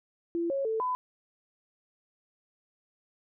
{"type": "tone with pitch steps", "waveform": "sine", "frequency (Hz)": [339.1, 549, 443.3, 1004], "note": ["E4", "C#5", "A4", "B5"], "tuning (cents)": [49, -17, 13, 28], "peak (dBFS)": -27, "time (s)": [0.35, 0.95], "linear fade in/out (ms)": 0, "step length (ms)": 150, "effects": []}